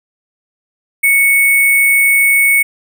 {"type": "tone with sample-and-hold", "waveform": "sine", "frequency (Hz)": 2217, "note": "C#7", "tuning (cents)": 0, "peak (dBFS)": -7, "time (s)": [1.03, 2.63], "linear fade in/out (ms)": 10, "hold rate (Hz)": 11025, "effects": []}